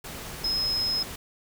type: tone in noise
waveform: sine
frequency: 5130 Hz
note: E8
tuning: 48 cents flat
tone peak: -24 dBFS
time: 0.44-1.03 s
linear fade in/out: 5 ms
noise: pink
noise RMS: -38 dBFS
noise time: 0.04-1.16 s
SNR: +11 dB
effects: none